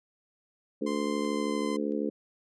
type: harmonic tone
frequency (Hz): 72.8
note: D2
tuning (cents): -15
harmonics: 3 / 4 / 5 / 6 / 7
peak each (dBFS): -33 / -32 / -37 / -34 / -37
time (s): 0.81-2.1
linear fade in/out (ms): 10
type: tone with pitch glide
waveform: sawtooth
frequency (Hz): 1044 to 1031.4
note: C6 to C6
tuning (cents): -4 to -25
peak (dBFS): -33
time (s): 0.86-1.77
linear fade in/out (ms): 10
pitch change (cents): -21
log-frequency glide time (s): 1.16-1.64
type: clicks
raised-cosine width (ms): 0.2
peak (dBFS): -37 / -44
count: 2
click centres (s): 1.248 / 1.921
effects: resampled to 22050 Hz